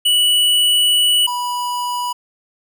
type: tone pair in turn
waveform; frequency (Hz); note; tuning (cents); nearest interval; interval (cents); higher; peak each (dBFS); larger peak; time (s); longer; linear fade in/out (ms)
square; 2949 / 979.6; F#7 / B5; -6 / -14; octave + perfect fifth; 1908; first; -12 / -20; first; 0.05-1.27 / 1.27-2.13; first; 10
effects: none